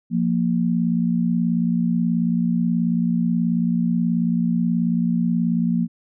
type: tone pair together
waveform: sine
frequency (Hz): 174.61 / 233.1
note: F3 / A#3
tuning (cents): 0 / 0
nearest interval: perfect fourth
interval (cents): 500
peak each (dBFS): -20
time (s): 0.1-5.88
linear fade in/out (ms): 50
effects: none